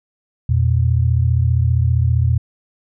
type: tone pair together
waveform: sine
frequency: 84.85 / 120 Hz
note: F2 / B2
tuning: -49 / -49 cents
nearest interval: tritone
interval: 600 cents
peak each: -15 dBFS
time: 0.49-2.38 s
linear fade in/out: 5 ms
effects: none